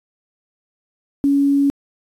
sine tone with quantisation, 280.6 Hz, C#4, 21 cents sharp, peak -12 dBFS, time 1.24-1.7 s, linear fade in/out 0 ms, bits 7, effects resampled to 32000 Hz

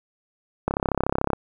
click train, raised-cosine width 1 ms, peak -7 dBFS, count 23, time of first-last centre 0.68-1.333 s, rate 33.7 Hz, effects 8-bit

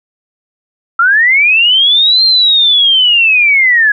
sine linear two-way sweep, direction up then down, 1328 to 4200 to 1652 Hz, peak -5 dBFS, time 0.99-3.92 s, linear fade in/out 5 ms, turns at 2.24 s, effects none

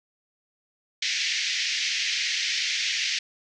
pink band-pass noise, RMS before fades -27 dBFS, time 1.02-3.19 s, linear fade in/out 5 ms, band 1900 to 6200 Hz, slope 48 dB/octave, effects none

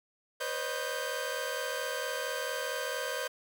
sawtooth tone cluster, 495.6 / 540 / 615 / 1567 Hz, B4 / C#5 / D#5 / G6, +6 / -45 / -20 / -1 cents, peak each -34 / -35 / -36 / -34 dBFS, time 0.4-3.28 s, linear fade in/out 10 ms, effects none

